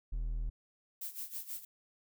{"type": "tone", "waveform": "triangle", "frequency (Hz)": 40, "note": "D#1", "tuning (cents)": 49, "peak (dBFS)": -31, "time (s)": [0.12, 0.5], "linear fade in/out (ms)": 10}
{"type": "noise with tremolo", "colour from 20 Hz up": "violet", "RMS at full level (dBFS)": -40, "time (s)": [1.01, 1.65], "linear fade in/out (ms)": 5, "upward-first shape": "sine", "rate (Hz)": 6.2, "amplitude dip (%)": 80}
{"effects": []}